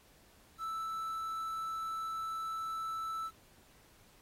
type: tone with quantisation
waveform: triangle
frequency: 1318.5 Hz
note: E6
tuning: in tune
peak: -34 dBFS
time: 0.58-3.31 s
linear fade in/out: 50 ms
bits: 10
effects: pink hiss -64 dBFS RMS until 4.21 s + AAC 48 kbps